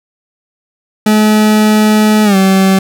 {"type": "tone with pitch glide", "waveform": "40% pulse", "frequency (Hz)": [213.9, 191.67], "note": ["A3", "G3"], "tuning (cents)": [-49, -39], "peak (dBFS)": -5, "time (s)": [1.06, 2.79], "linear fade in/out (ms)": 5, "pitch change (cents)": -190, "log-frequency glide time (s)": [2.24, 2.36], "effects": []}